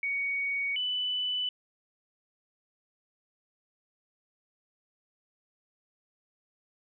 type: tone pair in turn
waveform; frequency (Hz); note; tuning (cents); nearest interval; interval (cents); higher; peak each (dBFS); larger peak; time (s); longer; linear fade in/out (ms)
sine; 2239 / 2989; C#7 / F#7; +17 / +17; perfect fourth; 500; second; -28; neither; 0.03-0.76 / 0.76-1.49; neither; 2
effects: none